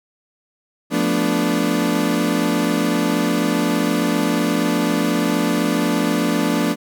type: chord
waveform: 35% pulse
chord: B half-diminished seventh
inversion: second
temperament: equal with one note detuned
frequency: 174.61 / 218.7 / 246.9 / 293.7 Hz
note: F3 / A3 / B3 / D4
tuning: 0 / -10 / 0 / 0 cents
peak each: -22 / -21 / -21 / -19 dBFS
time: 0.9-6.76 s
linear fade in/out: 50 ms
effects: none